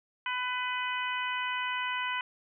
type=harmonic tone; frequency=500 Hz; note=B4; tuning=21 cents sharp; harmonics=2 / 3 / 4 / 5 / 6; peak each=-34 / -36 / -37 / -38 / -39 dBFS; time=0.26-2.21 s; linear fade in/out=2 ms; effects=none